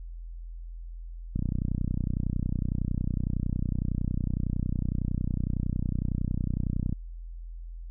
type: click train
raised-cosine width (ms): 5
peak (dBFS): -16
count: 173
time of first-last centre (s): 1.36-6.926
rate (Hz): 30.9
effects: added 42 Hz sine -37 dBFS peak until 7.9 s